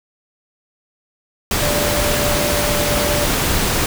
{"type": "tone in noise", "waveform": "sine", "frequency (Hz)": 587.3, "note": "D5", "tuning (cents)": 0, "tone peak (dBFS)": -21, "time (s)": [1.62, 3.25], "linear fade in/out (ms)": 2, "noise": "pink", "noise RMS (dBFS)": -18, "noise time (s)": [1.51, 3.86], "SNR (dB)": -6, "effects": []}